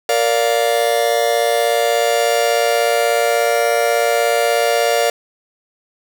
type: chord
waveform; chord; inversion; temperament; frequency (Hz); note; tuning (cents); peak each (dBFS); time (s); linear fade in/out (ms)
45% pulse; Bb major; none; just; 466.2 / 582.7 / 699.2; Bb4 / D5 / F5; 0 / -14 / +2; -18; 0.09-5.1; 2
effects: none